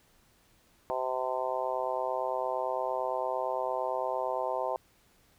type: harmonic tone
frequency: 128.8 Hz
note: C3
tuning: 27 cents flat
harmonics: 3 / 4 / 5 / 6 / 7 / 8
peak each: -40 / -35 / -34 / -38 / -35 / -39 dBFS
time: 0.9-4.76 s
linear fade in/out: 0 ms
effects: pink hiss -65 dBFS RMS until 5.38 s